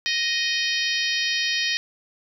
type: harmonic tone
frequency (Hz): 622.3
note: D#5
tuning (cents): 0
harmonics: 3 / 4 / 5 / 6 / 7 / 8 / 9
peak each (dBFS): -27 / -28 / -29 / -30 / -30 / -31 / -32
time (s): 0.06-1.77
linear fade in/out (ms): 0
effects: 9-bit